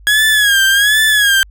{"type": "tone with vibrato", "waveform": "30% pulse", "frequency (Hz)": 1659, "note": "G#6", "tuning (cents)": -2, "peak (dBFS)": -6, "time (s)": [0.07, 1.43], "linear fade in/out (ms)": 0, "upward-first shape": "sine", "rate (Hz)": 1.3, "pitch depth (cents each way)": 95, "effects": ["added 50 Hz sine -37 dBFS peak until 1.5 s"]}